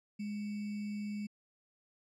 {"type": "tone with sample-and-hold", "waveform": "sine", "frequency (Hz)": 207.7, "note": "G#3", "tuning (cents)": 0, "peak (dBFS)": -36, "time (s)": [0.19, 1.27], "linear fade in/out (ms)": 10, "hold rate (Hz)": 2450, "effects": ["low-pass 7000 Hz 12 dB/octave"]}